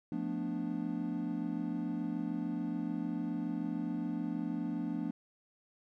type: chord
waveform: triangle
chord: B half-diminished seventh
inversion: second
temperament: equal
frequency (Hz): 174.61 / 220 / 246.9 / 293.7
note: F3 / A3 / B3 / D4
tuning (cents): 0 / 0 / 0 / 0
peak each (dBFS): -38 / -38 / -37 / -36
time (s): 0.12-5.11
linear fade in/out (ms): 2
effects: none